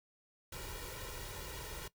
pink noise with comb filter, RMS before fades -45 dBFS, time 0.52-1.88 s, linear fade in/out 5 ms, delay 2.1 ms, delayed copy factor +0.75, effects noise-tail reverb RT60 0.1 s tail -18 dB re dry

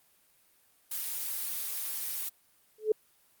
blue noise, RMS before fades -35 dBFS, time 0.91-2.29 s, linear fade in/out 5 ms
sine tone with exponential growth, 431.7 Hz, A4, 33 cents flat, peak -18 dBFS, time 2.78-2.92 s, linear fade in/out 5 ms, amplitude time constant 30 ms
effects white hiss -66 dBFS RMS until 3.4 s + Opus 32 kbps

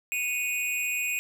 square tone with amplitude modulation, 2489 Hz, D#7, in tune, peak -24 dBFS, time 0.12-1.19 s, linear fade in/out 0 ms, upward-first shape sine, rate 275 Hz, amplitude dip 75%, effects none

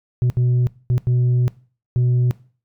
sine tone bursts at uneven times, 123.5 Hz, B2, in tune, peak -11 dBFS, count 5, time 0.22-0.3 / 0.37-0.67 / 0.9-0.98 / 1.07-1.48 / 1.96-2.31 s, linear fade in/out 0 ms, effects noise-tail reverb RT60 0.4 s tail -22 dB re dry + tanh soft clip ceiling -13 dBFS

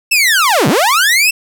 sawtooth linear two-way sweep, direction down then up, 2700 to 117.3 to 2700 Hz, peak -5 dBFS, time 0.11-1.31 s, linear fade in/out 10 ms, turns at 0.68 s, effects none

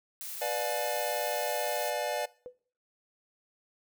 blue noise, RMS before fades -40 dBFS, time 0.21-1.9 s, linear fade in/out 0 ms
square chord, B diminished seventh, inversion none, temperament just, 493.9 / 592.7 / 711.2 / 853.4 Hz, B4 / D5 / F5 / Ab5, 0 / +16 / +31 / +47 cents, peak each -38 / -34 / -37 / -38 dBFS, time 0.41-2.26 s, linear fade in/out 10 ms
sine tone with exponential decay, 497.9 Hz, B4, 14 cents sharp, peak -36 dBFS, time 2.46-2.59 s, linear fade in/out 0 ms, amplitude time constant 27 ms
effects noise-tail reverb RT60 0.5 s tail -22 dB re dry

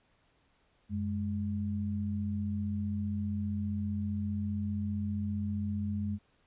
sine tone pair together, 92.52 / 207.7 Hz, F#2 / G#3, 0 / 0 cents, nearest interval octave + major second, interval 1400 cents, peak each -34 / -33 dBFS, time 0.89-6.19 s, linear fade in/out 50 ms, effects pink hiss -70 dBFS RMS until 6.46 s + resampled to 8000 Hz

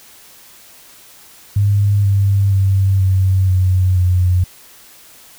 sine tone with pitch steps, 101.4 / 99.08 / 96.82 / 94.61 / 92.45 / 90.34 Hz, G#2 / G2 / G2 / F#2 / F#2 / F#2, -41 / +19 / -21 / +39 / -1 / -41 cents, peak -10 dBFS, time 1.56-4.44 s, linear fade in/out 5 ms, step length 480 ms, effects white hiss -43 dBFS RMS until 5.38 s

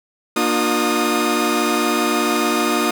sawtooth tone cluster, 236.1 / 301.2 / 357.6 / 1237 Hz, A#3 / D4 / F4 / D#6, +22 / +44 / +41 / -10 cents, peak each -18 dBFS, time 0.36-2.91 s, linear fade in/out 5 ms, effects none

